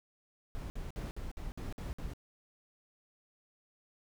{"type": "noise bursts", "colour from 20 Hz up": "brown", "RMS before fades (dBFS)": -40, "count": 8, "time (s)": [0.55, 2.135], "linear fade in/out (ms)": 0, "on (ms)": 150, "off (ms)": 55, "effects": []}